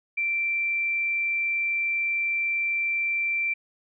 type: tone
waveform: sine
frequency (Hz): 2349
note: D7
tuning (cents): 0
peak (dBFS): -23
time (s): 0.17-3.54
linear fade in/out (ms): 10
effects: none